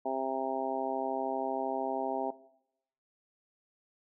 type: harmonic tone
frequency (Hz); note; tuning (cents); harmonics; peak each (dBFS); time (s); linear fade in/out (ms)
132.8; C3; +26; 2 / 3 / 4 / 5 / 6 / 7; -39 / -38 / -40 / -34 / -36 / -40; 0.05-2.31; 10
effects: noise-tail reverb RT60 0.8 s tail -19 dB re dry